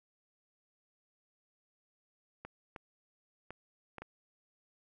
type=clicks; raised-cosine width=0.5 ms; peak=-29 dBFS; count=5; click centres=2.45 / 2.762 / 3.506 / 3.983 / 4.02 s; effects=none